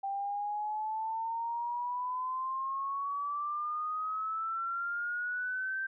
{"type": "exponential sweep", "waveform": "sine", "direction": "up", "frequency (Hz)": [784, 1568], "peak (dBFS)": -32, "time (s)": [0.03, 5.87], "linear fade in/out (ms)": 10, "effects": []}